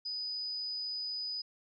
sine tone, 4978 Hz, D#8, in tune, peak -35 dBFS, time 0.05-1.42 s, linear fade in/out 10 ms, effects none

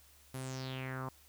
sawtooth tone with low-pass filter sweep, 130.9 Hz, C3, 1 cent sharp, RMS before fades -41 dBFS, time 0.34-1.09 s, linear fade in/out 5 ms, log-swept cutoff 12000 to 1000 Hz, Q 4.8, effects added 71 Hz sine -65 dBFS peak until 1.28 s + white hiss -63 dBFS RMS until 1.28 s

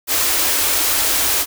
white band-stop noise, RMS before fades -17 dBFS, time 0.07-1.46 s, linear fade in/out 50 ms, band 100 to 250 Hz, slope 96 dB/octave, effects none

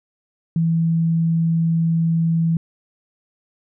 sine tone, 164.81 Hz, E3, in tune, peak -15 dBFS, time 0.56-2.57 s, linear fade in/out 2 ms, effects none

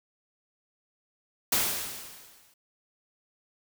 white noise with exponential decay, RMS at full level -23 dBFS, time 1.52-2.54 s, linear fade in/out 5 ms, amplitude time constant 220 ms, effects none

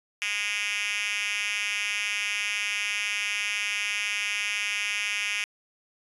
5% pulse tone with high-pass filter, 206 Hz, G#3, 14 cents flat, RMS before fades -29 dBFS, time 0.22-5.44 s, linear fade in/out 0 ms, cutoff 2500 Hz, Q 3.1, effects resampled to 24000 Hz

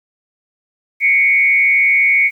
sine tone with frequency modulation, 2217 Hz, C#7, in tune, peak -9 dBFS, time 1-2.31 s, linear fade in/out 50 ms, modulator 148 Hz, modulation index 0.59, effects 8-bit

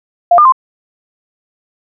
sine tone with pitch steps, 698 / 1205 / 1046 Hz, F5 / D6 / C6, -1 / +44 / -1 cents, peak -3 dBFS, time 0.31-0.523 s, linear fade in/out 5 ms, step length 71 ms, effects none

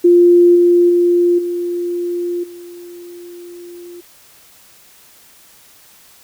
sine tone with level steps, 349.6 Hz, F4, 2 cents sharp, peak -5 / -7 / -9 / -17 / -31 dBFS, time 0.04-4.01 s, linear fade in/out 10 ms, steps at 0.55 / 0.89 / 1.38 / 2.43 s, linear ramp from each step 10 ms, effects white hiss -46 dBFS RMS until 6.23 s

